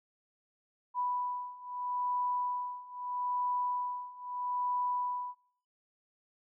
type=beating tone pair; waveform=sine; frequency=987.8 / 988.58 Hz; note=B5 / B5; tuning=0 / +1 cents; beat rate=0.78 Hz; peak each=-36 / -34 dBFS; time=0.94-5.35 s; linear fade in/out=50 ms; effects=noise-tail reverb RT60 0.7 s tail -25 dB re dry